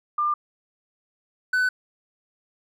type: tone pair in turn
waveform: sine / triangle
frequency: 1197 / 1502.9 Hz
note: D6 / F#6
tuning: +33 / +27 cents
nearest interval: major third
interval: 394 cents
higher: second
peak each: -20 / -17 dBFS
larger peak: second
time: 0.18-0.34 / 1.53-1.69 s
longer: neither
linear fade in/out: 5 ms
effects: none